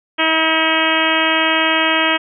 harmonic tone, 320.2 Hz, D#4, 50 cents sharp, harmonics 1 / 2 / 3 / 4 / 5 / 6 / 7 / 8 / 9 / 10, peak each -22 / -22 / -22 / -22 / -22 / -22 / -22 / -22 / -22 / -22 dBFS, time 0.18-2.18 s, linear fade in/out 20 ms, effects none

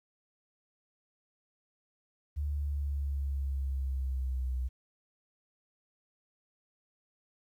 sine linear sweep, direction down, 73.42 to 62.8 Hz, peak -30 dBFS, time 2.36-4.69 s, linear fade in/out 20 ms, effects 11-bit

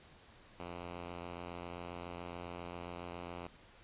5% pulse tone with vibrato, 87.31 Hz, F2, in tune, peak -32 dBFS, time 0.59-3.47 s, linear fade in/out 5 ms, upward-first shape sine, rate 6.2 Hz, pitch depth 11 cents each way, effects pink hiss -60 dBFS RMS until 3.83 s + resampled to 8000 Hz

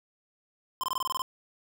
square tone bursts, 1040 Hz, C6, 11 cents flat, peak -28 dBFS, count 9, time 0.81-1.219 s, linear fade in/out 0 ms, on 25 ms, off 23 ms, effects none

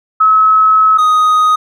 sine / triangle tone pair in turn, 1288 / 1249.2 Hz, E6 / D#6, -41 / +7 cents, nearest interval minor second, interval 52 cents, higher first, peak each -5 dBFS, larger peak neither, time 0.2-0.98 / 0.98-1.56 s, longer first, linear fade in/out 10 ms, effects none

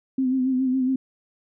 sine tone with vibrato, 259.2 Hz, C4, 16 cents flat, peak -19 dBFS, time 0.18-0.96 s, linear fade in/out 5 ms, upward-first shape sine, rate 7.2 Hz, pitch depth 45 cents each way, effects none

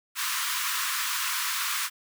pink high-pass noise, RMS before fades -29 dBFS, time 0.15-1.9 s, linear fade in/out 50 ms, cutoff 990 Hz, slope 96 dB/octave, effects none

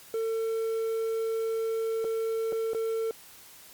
triangle tone with dropouts, 450 Hz, A4, 39 cents sharp, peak -25 dBFS, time 0.14-3.11 s, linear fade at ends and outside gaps 1 ms, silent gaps 2.044-2.048 / 2.523-2.527 / 2.734-2.747 s, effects white hiss -51 dBFS RMS until 3.73 s + Opus 48 kbps

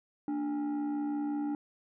sine tone with frequency modulation, 293.7 Hz, D4, in tune, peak -28 dBFS, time 0.28-1.55 s, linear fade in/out 2 ms, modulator 522 Hz, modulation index 0.46, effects tanh soft clip ceiling -29 dBFS

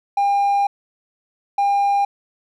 triangle tone pair in turn, 803 / 803 Hz, G5 / G5, +41 / +41 cents, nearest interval unison, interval 0 cents, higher neither, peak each -12 dBFS, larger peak neither, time 0.17-0.67 / 1.58-2.05 s, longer first, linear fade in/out 5 ms, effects tanh soft clip ceiling -8 dBFS

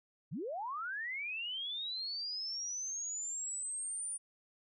sine linear sweep, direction up, 110 to 9397 Hz, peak -37 dBFS, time 0.31-4.18 s, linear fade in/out 20 ms, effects none

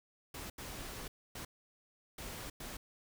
pink noise bursts at uneven times, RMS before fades -45 dBFS, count 5, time 0.34-0.5 / 0.58-1.08 / 1.35-1.45 / 2.18-2.5 / 2.6-2.77 s, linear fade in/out 5 ms, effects none

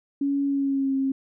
sine tone with pitch glide, 280 to 269.1 Hz, C#4 to C4, +18 to +49 cents, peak -21 dBFS, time 0.21-1.12 s, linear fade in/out 5 ms, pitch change -69 cents, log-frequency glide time 0.46-0.95 s, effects none

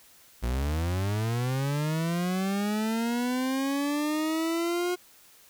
40% pulse linear sweep, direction up, 56.3 to 360.3 Hz, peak -25 dBFS, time 0.42-4.96 s, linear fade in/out 20 ms, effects white hiss -56 dBFS RMS until 5.49 s

